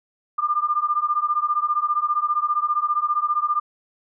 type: beating tone pair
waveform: sine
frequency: 1194 / 1209 Hz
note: D6 / D6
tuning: +28 / +50 cents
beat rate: 15 Hz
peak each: -22 / -22 dBFS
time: 0.38-3.6 s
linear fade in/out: 10 ms
effects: none